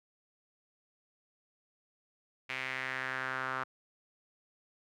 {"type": "tone with band-pass filter sweep", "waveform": "sawtooth", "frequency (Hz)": 130.81, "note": "C3", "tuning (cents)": 0, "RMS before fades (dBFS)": -37, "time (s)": [2.49, 3.64], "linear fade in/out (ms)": 10, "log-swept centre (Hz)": [2300, 1300], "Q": 3.5, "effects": []}